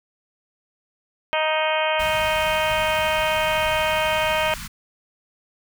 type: harmonic tone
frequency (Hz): 312.1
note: D#4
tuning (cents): +5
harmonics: 2 / 3 / 4 / 5 / 6 / 7 / 8 / 9 / 10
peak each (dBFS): -23 / -25 / -30 / -30 / -33 / -30 / -28 / -34 / -30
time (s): 1.33-4.54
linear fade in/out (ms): 0
type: band-stop noise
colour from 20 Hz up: pink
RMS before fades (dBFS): -34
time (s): 1.99-4.68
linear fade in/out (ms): 10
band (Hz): 220 to 1000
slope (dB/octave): 48
effects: none